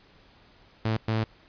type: tone bursts at uneven times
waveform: sawtooth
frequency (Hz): 110.7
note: A2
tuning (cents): +11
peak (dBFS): -20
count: 2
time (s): 0.85-0.97 / 1.08-1.24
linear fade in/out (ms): 5
effects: pink hiss -57 dBFS RMS until 1.48 s + resampled to 11025 Hz